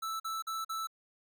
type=tone bursts; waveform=square; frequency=1318.5 Hz; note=E6; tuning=in tune; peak=-35 dBFS; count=4; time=0.02-0.872 s; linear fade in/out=10 ms; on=180 ms; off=44 ms; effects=none